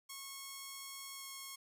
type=tone with pitch glide; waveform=5% pulse; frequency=1094 to 1087.7 Hz; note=C#6 to C#6; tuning=-23 to -33 cents; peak=-34 dBFS; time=0.09-1.56 s; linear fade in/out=10 ms; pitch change=-10 cents; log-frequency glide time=1.16-1.25 s; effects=none